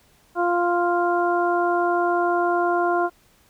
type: harmonic tone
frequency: 349.2 Hz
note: F4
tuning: in tune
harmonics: 1 / 2 / 3 / 4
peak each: -22 / -22 / -26 / -27 dBFS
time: 0.35-3.1 s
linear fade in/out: 50 ms
effects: pink hiss -58 dBFS RMS until 3.49 s